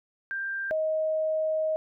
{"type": "tone pair in turn", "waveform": "sine", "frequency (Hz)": [1584, 628.6], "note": ["G6", "D#5"], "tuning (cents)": [18, 18], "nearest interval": "octave + major third", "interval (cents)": 1600, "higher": "first", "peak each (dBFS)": [-29, -24], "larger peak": "second", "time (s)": [[0.31, 0.71], [0.71, 1.76]], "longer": "second", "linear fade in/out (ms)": 0, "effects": []}